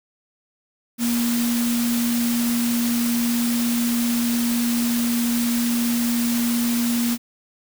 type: tone in noise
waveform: sine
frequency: 237 Hz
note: A#3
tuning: 29 cents sharp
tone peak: -19 dBFS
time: 0.98-7.18 s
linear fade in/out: 50 ms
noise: white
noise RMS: -28 dBFS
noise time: 0.98-7.18 s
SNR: +6 dB
effects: none